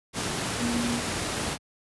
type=tone in noise; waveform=sine; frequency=237.9 Hz; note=A#3; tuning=35 cents sharp; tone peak=-26 dBFS; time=0.59-1.01 s; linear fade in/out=50 ms; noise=pink; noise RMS=-29 dBFS; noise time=0.13-1.58 s; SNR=0 dB; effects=high-pass 80 Hz 12 dB/octave + resampled to 24000 Hz